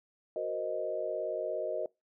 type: chord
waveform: sine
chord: C half-diminished seventh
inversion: second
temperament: equal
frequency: 370 / 466.2 / 523.3 / 622.3 Hz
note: Gb4 / Bb4 / C5 / Eb5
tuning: 0 / 0 / 0 / 0 cents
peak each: -40 / -38 / -39 / -34 dBFS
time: 0.36-1.86 s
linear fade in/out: 2 ms
effects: noise-tail reverb RT60 0.2 s tail -23 dB re dry